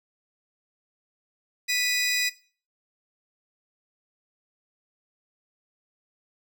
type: tone pair together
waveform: 20% pulse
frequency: 1975.5 / 2484 Hz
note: B6 / D#7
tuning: 0 / -3 cents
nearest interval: major third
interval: 397 cents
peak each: -21 dBFS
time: 1.68-2.3 s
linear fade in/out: 20 ms
effects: noise-tail reverb RT60 0.4 s tail -19 dB re dry